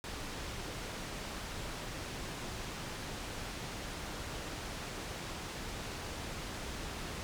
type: low-pass noise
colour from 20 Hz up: pink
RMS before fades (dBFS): -42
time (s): 0.04-7.23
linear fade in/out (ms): 0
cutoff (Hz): 7400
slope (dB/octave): 12
effects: none